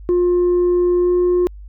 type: tone with pitch glide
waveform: sine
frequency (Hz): 354.6 to 356.7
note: F4 to F4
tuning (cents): +26 to +37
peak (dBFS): -10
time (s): 0.09-1.47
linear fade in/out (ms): 0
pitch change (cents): +11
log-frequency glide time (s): 1.01-1.11
effects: tanh soft clip ceiling -11 dBFS + added 50 Hz sine -33 dBFS peak until 1.68 s